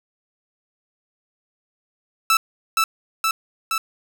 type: tone with echo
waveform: sawtooth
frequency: 1318.5 Hz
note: E6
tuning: in tune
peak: -10 dBFS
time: 2.3-2.37 s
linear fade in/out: 2 ms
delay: 470 ms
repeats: 3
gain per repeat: -2 dB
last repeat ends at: 3.78 s
effects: none